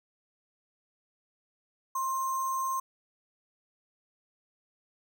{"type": "tone with sample-and-hold", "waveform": "sine", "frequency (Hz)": 1058, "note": "C6", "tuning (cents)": 19, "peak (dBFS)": -28, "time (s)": [1.95, 2.8], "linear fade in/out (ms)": 5, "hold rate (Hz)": 7350, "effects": []}